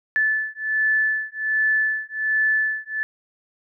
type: beating tone pair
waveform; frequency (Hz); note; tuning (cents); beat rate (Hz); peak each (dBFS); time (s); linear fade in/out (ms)
sine; 1742 / 1743.3; A6 / A6; -18 / -17; 1.3; -22; 0.16-3.03; 0
effects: none